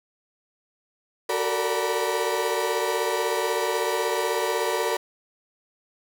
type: tone cluster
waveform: 35% pulse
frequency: 373.7 / 444.3 / 460.5 / 583 / 973 Hz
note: F#4 / A4 / A#4 / D5 / B5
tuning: +17 / +17 / -21 / -13 / -26 cents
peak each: -28 dBFS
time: 1.29-4.97 s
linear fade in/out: 5 ms
effects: none